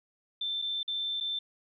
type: tone with dropouts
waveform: sine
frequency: 3552 Hz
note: A7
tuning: 16 cents sharp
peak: -30 dBFS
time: 0.41-1.39 s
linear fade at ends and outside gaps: 5 ms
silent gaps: 0.618-0.622 / 0.831-0.878 / 1.202-1.208 s
effects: none